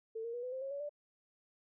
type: tone with pitch steps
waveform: sine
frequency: 447.5 / 465.2 / 483.5 / 502.6 / 522.4 / 543 / 564.5 / 586.7 Hz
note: A4 / A#4 / B4 / B4 / C5 / C#5 / C#5 / D5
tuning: +29 / -4 / -37 / +30 / -3 / -36 / +31 / -2 cents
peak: -38 dBFS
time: 0.15-0.894 s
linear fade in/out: 10 ms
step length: 93 ms
effects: none